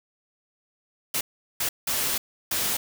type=noise bursts at uneven times; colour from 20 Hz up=white; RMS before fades=-26 dBFS; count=4; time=1.14-1.21 / 1.6-1.69 / 1.87-2.18 / 2.51-2.77 s; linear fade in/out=5 ms; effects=none